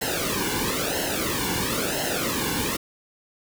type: noise with flanger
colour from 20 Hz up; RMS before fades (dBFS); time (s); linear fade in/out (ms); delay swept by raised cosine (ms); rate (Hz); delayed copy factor
pink; -26; 0.01-2.77; 10; 0.84 to 1.59; 1; -0.85
effects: none